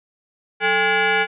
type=tone with frequency modulation; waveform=sine; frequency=440 Hz; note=A4; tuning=in tune; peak=-15 dBFS; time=0.6-1.27 s; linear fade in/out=50 ms; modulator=623 Hz; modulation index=3.6; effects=resampled to 8000 Hz